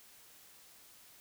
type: silence
effects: white hiss -59 dBFS RMS until 1.2 s